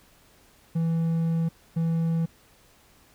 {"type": "tone bursts at uneven times", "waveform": "triangle", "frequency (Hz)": 164.81, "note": "E3", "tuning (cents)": 0, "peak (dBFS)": -20, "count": 2, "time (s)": [[0.75, 1.49], [1.76, 2.26]], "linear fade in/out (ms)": 10, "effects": ["pink hiss -58 dBFS RMS until 3.14 s"]}